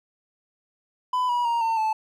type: tone with pitch steps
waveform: triangle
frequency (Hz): 1002 / 968.4 / 936 / 904.6 / 874.3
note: B5 / B5 / A#5 / A5 / A5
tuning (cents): +25 / -34 / +7 / +48 / -11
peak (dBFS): -19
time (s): 1.13-1.93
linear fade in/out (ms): 5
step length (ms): 160
effects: none